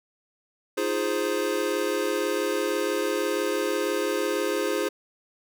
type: chord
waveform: square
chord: F minor seventh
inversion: third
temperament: equal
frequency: 311.1 / 349.2 / 415.3 / 523.3 Hz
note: Eb4 / F4 / Ab4 / C5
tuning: 0 / 0 / 0 / 0 cents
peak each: -33 / -31 / -29 / -30 dBFS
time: 0.77-4.89 s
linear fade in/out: 10 ms
effects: none